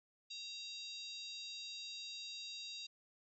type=harmonic tone with a mistuned harmonic; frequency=946 Hz; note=A#5; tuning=25 cents sharp; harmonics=3 / 4 / 5 / 6 / 7 / 8; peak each=-54 / -48 / -50 / -62 / -58 / -64 dBFS; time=0.3-2.87 s; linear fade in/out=10 ms; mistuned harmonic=3; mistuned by=-58 cents; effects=none

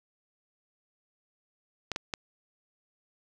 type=clicks; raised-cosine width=0.2 ms; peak=-14 dBFS; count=3; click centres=1.917 / 1.961 / 2.138 s; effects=none

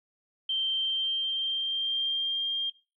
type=tone with pitch glide; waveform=sine; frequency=3136 to 3202 Hz; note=G7 to G7; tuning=0 to +36 cents; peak=-26 dBFS; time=0.49-2.7 s; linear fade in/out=5 ms; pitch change=+36 cents; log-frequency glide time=0.78-2.49 s; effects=noise-tail reverb RT60 0.3 s tail -18 dB re dry

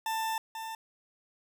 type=tone pair in turn; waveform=40% pulse; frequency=889 / 892.4 Hz; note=A5 / A5; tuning=+18 / +24 cents; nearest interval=unison; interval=6 cents; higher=second; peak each=-29 / -36 dBFS; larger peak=first; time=0.06-0.38 / 0.55-0.75 s; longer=first; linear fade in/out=2 ms; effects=none

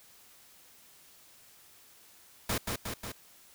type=noise with echo; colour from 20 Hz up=pink; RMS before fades=-31 dBFS; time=2.49-2.58 s; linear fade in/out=5 ms; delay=180 ms; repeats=3; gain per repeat=-3 dB; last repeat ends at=3.12 s; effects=white hiss -58 dBFS RMS until 3.54 s

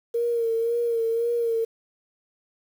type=tone with vibrato; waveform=sine; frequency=463.8 Hz; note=A#4; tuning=9 cents flat; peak=-21 dBFS; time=0.14-1.65 s; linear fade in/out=10 ms; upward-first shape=sine; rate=1.9 Hz; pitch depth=39 cents each way; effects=8-bit

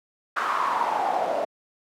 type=noise with band-pass filter sweep; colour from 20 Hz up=pink; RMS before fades=-25 dBFS; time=0.36-1.45 s; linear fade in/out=10 ms; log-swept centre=1300 to 600 Hz; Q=5.8; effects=high-pass 200 Hz 12 dB/octave

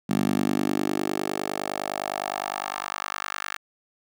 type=tone with high-pass filter sweep; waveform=10% pulse; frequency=49.82 Hz; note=G1; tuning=29 cents sharp; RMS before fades=-28 dBFS; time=0.09-3.57 s; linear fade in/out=10 ms; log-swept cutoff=200 to 1500 Hz; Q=2.2; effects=none

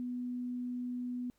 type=tone; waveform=sine; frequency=246.9 Hz; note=B3; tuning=in tune; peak=-35 dBFS; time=0-1.3 s; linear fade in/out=0 ms; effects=pink hiss -75 dBFS RMS until 1.38 s

